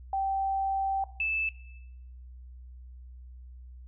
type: tone pair in turn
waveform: sine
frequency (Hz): 778 / 2629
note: G5 / E7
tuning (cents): -13 / -5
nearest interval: octave + major sixth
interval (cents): 2108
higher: second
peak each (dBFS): -26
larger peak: neither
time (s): 0.13-1.04 / 1.2-1.49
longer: first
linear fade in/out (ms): 2
effects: noise-tail reverb RT60 0.8 s tail -17 dB re dry + added 62 Hz sine -44 dBFS peak until 3.87 s